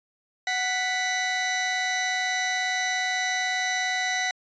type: tone pair together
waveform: sawtooth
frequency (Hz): 741.1 / 1975.5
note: F#5 / B6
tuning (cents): +3 / 0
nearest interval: octave + perfect fourth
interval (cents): 1697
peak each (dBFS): -25 / -22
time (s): 0.47-4.31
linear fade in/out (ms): 2
effects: resampled to 16000 Hz